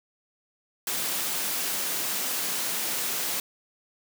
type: high-pass noise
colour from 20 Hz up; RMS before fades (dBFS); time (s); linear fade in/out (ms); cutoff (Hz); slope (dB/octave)
white; -29; 0.87-3.4; 2; 150; 24
effects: none